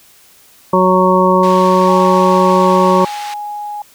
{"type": "harmonic tone", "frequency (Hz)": 185, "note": "F#3", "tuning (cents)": 0, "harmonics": [1, 2, 3, 5, 6], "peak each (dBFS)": [-14, -14, -14, -14, -14], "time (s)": [0.73, 3.05], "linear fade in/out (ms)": 5}
{"type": "band-pass noise", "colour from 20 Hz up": "white", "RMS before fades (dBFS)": -31, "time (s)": [1.43, 3.34], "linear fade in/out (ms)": 2, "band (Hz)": [930, 4300], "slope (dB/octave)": 12}
{"type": "tone", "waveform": "sine", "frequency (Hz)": 830.6, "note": "G#5", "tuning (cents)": 0, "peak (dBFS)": -21, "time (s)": [1.88, 3.82], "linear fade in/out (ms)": 2}
{"effects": ["white hiss -46 dBFS RMS until 3.94 s"]}